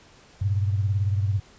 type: beating tone pair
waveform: sine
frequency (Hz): 98 / 116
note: G2 / A#2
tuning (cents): 0 / -8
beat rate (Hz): 18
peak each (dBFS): -21 / -29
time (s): 0.41-1.4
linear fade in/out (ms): 10
effects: pink hiss -53 dBFS RMS until 1.58 s + resampled to 16000 Hz